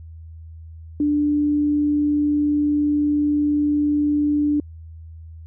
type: tone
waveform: sine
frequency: 294.3 Hz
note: D4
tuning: 4 cents sharp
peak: -16 dBFS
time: 1-4.6 s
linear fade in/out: 2 ms
effects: added 81 Hz sine -36 dBFS peak until 5.46 s